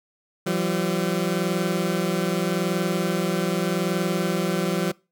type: tone pair together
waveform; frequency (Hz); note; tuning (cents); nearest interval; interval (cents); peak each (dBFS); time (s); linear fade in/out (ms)
20% pulse; 170 / 190.82; F3 / G3; -46 / -46; major second; 200; -20; 0.46-4.92; 10
effects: noise-tail reverb RT60 0.3 s tail -24 dB re dry